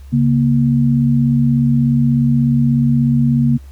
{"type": "tone pair together", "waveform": "sine", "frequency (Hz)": [138.59, 235.2], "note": ["C#3", "A#3"], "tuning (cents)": [0, 16], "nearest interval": "major sixth", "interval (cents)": 916, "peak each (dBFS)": [-13, -13], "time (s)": [0.12, 3.58], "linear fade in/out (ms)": 20, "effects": ["added 68 Hz sine -33 dBFS peak until 3.71 s", "pink hiss -52 dBFS RMS until 3.71 s"]}